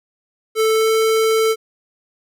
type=tone with pitch glide; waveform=square; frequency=440.3 to 443.1 Hz; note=A4 to A4; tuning=+1 to +12 cents; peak=-14 dBFS; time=0.55-1.56 s; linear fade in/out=50 ms; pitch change=+11 cents; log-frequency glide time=0.73-0.9 s; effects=none